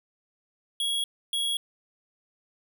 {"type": "tone bursts at uneven times", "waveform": "square", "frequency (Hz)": 3322, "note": "G#7", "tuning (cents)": 0, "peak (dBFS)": -26, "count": 2, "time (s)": [[0.8, 1.04], [1.33, 1.57]], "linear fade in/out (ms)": 2, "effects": []}